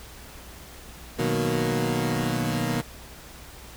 20% pulse chord, B major seventh, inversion none, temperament equal, 123.47 / 155.56 / 185 / 233.1 Hz, B2 / D#3 / F#3 / A#3, 0 / 0 / 0 / 0 cents, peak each -23 / -24 / -27 / -24 dBFS, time 1.18-2.82 s, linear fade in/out 20 ms, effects added 60 Hz sine -47 dBFS peak until 3.76 s + pink hiss -45 dBFS RMS until 3.76 s

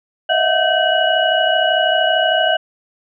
sine tone cluster, 629 / 662 / 727 / 1542 / 2922 Hz, D#5 / E5 / F#5 / G6 / F#7, +19 / +7 / -31 / -29 / -22 cents, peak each -19 dBFS, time 0.29-2.57 s, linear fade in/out 10 ms, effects none

